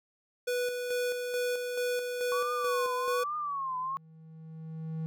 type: tone with tremolo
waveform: square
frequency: 492 Hz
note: B4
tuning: 7 cents flat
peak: -29 dBFS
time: 0.47-3.24 s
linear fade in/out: 10 ms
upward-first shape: square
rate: 2.3 Hz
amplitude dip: 40%
type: tone with vibrato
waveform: sine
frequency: 1108.7 Hz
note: C#6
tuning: in tune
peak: -31 dBFS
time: 2.32-3.97 s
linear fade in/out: 0 ms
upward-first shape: triangle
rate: 1.2 Hz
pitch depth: 170 cents each way
type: tone with exponential growth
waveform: triangle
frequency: 160 Hz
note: D#3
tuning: 49 cents sharp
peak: -29 dBFS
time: 3.17-5.06 s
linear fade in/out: 0 ms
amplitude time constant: 410 ms
effects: none